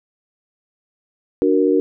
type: chord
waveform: sine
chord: D augmented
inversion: none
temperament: equal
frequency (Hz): 293.7 / 370 / 466.2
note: D4 / F#4 / A#4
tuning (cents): 0 / 0 / 0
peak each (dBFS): -17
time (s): 1.42-1.8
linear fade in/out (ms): 0
effects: none